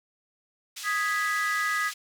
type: band-pass noise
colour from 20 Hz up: white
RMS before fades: -39 dBFS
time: 0.76-1.94 s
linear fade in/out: 10 ms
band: 2200 to 6700 Hz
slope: 12 dB/octave
type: chord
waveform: sine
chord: G# minor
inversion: second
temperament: equal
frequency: 1244.5 / 1661.2 / 1975.5 Hz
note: D#6 / G#6 / B6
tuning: 0 / 0 / 0 cents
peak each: -29 dBFS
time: 0.83-1.92 s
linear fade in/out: 50 ms
effects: none